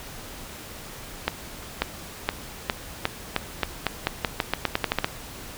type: accelerating click train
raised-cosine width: 0.3 ms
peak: -5 dBFS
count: 18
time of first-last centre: 1.28-5.045 s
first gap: 540 ms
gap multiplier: 0.87
effects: pink hiss -40 dBFS RMS until 5.57 s